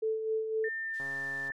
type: tone with tremolo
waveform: sine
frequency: 440 Hz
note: A4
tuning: in tune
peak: -27 dBFS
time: 0.02-0.69 s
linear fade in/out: 10 ms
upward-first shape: sine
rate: 3.9 Hz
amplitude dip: 50%
type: tone with pitch glide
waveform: sine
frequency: 1800 to 1773.2 Hz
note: A6 to A6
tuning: +39 to +13 cents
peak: -33 dBFS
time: 0.64-1.52 s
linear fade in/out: 2 ms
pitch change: -26 cents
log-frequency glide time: 0.81-1.39 s
type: noise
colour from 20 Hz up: violet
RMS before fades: -42 dBFS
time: 0.93-1.5 s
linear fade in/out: 20 ms
type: click train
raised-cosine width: 1 ms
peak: -34 dBFS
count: 70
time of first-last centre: 1-1.504 s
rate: 137 Hz
effects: low-pass 4000 Hz 12 dB/octave